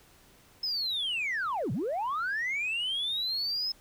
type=linear two-way sweep; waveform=sine; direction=down then up; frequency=5200 to 103.83 to 5200 Hz; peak=-27 dBFS; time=0.63-3.72 s; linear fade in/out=5 ms; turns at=1.72 s; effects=tanh soft clip ceiling -26 dBFS + pink hiss -59 dBFS RMS until 3.8 s